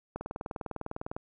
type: click train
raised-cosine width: 1 ms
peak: -22 dBFS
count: 21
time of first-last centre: 0.16-1.165 s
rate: 19.9 Hz
effects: none